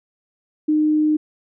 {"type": "tone", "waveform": "sine", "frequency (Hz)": 305.7, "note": "D#4", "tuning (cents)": -30, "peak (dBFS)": -14, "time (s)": [0.68, 1.17], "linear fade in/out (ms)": 10, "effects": []}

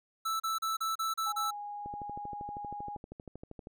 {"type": "tone bursts", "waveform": "square", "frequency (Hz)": 1318.5, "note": "E6", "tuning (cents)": 0, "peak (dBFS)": -31, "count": 7, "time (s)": [0.25, 1.51], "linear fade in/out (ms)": 10, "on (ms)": 150, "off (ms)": 35}
{"type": "tone with pitch glide", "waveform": "sine", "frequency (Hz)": [830, 823.8], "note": ["G#5", "G#5"], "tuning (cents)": [-1, -14], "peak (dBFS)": -38, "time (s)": [1.26, 2.97], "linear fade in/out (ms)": 10, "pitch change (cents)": -13, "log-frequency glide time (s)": [1.38, 1.6]}
{"type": "click train", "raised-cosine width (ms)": 2, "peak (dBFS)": -31, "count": 24, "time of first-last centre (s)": [1.86, 3.671], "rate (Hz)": 12.7}
{"effects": []}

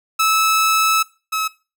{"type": "tone pair in turn", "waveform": "sawtooth", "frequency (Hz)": [1304, 1290.5], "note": ["E6", "E6"], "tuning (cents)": [-19, -37], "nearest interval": "unison", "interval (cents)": 18, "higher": "first", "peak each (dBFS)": [-10, -15], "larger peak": "first", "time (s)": [[0.19, 1.03], [1.32, 1.48]], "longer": "first", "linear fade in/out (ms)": 10, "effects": ["noise-tail reverb RT60 0.3 s tail -19 dB re dry"]}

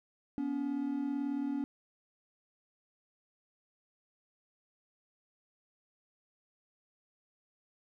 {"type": "tone pair together", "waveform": "triangle", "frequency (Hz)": [245.1, 283.4], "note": ["B3", "C#4"], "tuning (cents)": [-13, 38], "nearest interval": "minor third", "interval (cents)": 251, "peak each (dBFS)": [-36, -31], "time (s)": [0.38, 1.64], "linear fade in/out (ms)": 0, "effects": []}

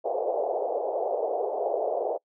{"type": "band-pass noise", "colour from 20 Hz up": "pink", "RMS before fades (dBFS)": -28, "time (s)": [0.04, 2.18], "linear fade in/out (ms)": 20, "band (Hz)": [430, 750], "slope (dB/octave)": 48, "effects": ["noise-tail reverb RT60 0.1 s tail -24 dB re dry"]}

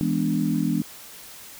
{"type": "chord", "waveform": "sine", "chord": "E dominant seventh", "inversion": "none", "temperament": "equal with one note detuned", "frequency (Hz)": [164.81, 206.6, 246.9, 293.7], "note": ["E3", "G#3", "B3", "D4"], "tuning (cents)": [0, -9, 0, 0], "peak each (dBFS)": -26, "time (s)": [0.01, 0.82], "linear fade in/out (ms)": 0, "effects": ["white hiss -43 dBFS RMS until 1.59 s"]}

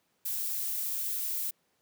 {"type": "noise", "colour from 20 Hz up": "violet", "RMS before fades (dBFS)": -33, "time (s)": [0.25, 1.51], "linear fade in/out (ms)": 10, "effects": ["pink hiss -73 dBFS RMS until 1.81 s", "high-pass 150 Hz 12 dB/octave"]}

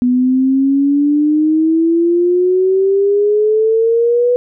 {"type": "exponential sweep", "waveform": "sine", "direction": "up", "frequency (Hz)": [245.6, 493.9], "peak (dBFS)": -9, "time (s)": [0.02, 4.36], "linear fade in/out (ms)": 0, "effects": []}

